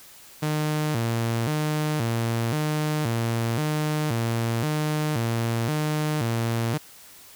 sawtooth tone with vibrato, 132.7 Hz, C3, 25 cents sharp, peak -19 dBFS, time 0.42-6.78 s, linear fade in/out 10 ms, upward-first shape square, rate 0.95 Hz, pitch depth 240 cents each way, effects white hiss -48 dBFS RMS until 7.35 s

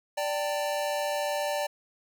square chord, D suspended fourth, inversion none, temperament equal with one note detuned, 587.3 / 784 / 898.5 Hz, D5 / G5 / A5, 0 / 0 / +36 cents, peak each -30 / -35 / -36 dBFS, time 0.17-1.67 s, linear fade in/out 10 ms, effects none

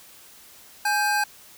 square tone pair together, 834.9 / 1576 Hz, G#5 / G6, +9 / +9 cents, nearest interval major seventh, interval 1100 cents, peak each -24 dBFS, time 0.85-1.24 s, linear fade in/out 5 ms, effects white hiss -49 dBFS RMS until 1.57 s

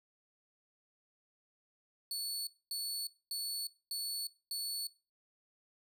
sawtooth tone bursts, 4435 Hz, C#8, in tune, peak -33 dBFS, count 5, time 2.11-4.87 s, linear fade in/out 2 ms, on 360 ms, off 240 ms, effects noise-tail reverb RT60 0.3 s tail -19 dB re dry

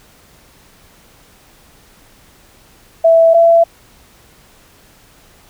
sine tone pair in turn, 659.3 / 670.8 Hz, E5 / E5, 0 / +30 cents, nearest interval unison, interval 30 cents, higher second, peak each -5 dBFS, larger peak neither, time 3.04-3.34 / 3.34-3.64 s, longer neither, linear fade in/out 10 ms, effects pink hiss -47 dBFS RMS until 5.49 s

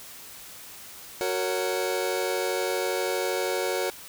sawtooth chord, F# major, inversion none, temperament just, 370 / 462.5 / 555 Hz, F#4 / A#4 / C#5, 0 / -14 / +2 cents, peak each -25 / -26 / -26 dBFS, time 1.21-3.9 s, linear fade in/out 0 ms, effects white hiss -44 dBFS RMS until 4.08 s

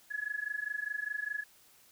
sine tone with amplitude modulation, 1694 Hz, G#6, 34 cents sharp, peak -30 dBFS, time 0.1-1.44 s, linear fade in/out 20 ms, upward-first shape sine, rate 24.9 Hz, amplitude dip 90%, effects white hiss -62 dBFS RMS until 1.91 s

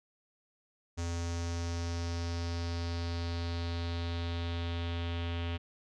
square tone with low-pass filter sweep, 85.1 Hz, F2, 44 cents flat, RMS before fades -35 dBFS, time 0.97-5.58 s, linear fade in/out 20 ms, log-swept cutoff 6600 to 3100 Hz, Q 3.4, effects none

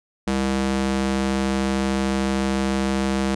square tone with high-pass filter, 66.7 Hz, C2, 34 cents sharp, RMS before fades -22 dBFS, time 0.27-3.35 s, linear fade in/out 5 ms, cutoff 170 Hz, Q 1.2, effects resampled to 22050 Hz

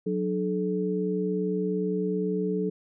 sine tone cluster, 183.3 / 300.9 / 430.4 Hz, F#3 / D4 / A4, -16 / +42 / -38 cents, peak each -28 / -33 / -28 dBFS, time 0.06-2.7 s, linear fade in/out 10 ms, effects none

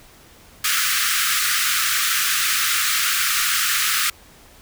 pink high-pass noise, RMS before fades -20 dBFS, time 0.64-4.1 s, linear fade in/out 5 ms, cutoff 1200 Hz, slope 96 dB/octave, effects pink hiss -48 dBFS RMS until 4.61 s

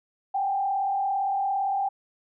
sine tone with frequency modulation, 787 Hz, G5, 7 cents sharp, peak -23 dBFS, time 0.34-1.89 s, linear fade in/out 10 ms, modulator 37.6 Hz, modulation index 0.74, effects none

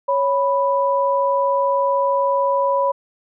sine tone pair together, 554.4 / 987.8 Hz, C#5 / B5, 0 / 0 cents, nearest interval minor seventh, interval 1000 cents, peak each -18 dBFS, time 0.08-2.92 s, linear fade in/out 10 ms, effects none

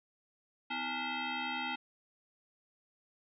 sine tone with frequency modulation, 895 Hz, A5, 29 cents sharp, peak -34 dBFS, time 0.7-1.76 s, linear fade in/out 10 ms, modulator 573 Hz, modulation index 4.3, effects none

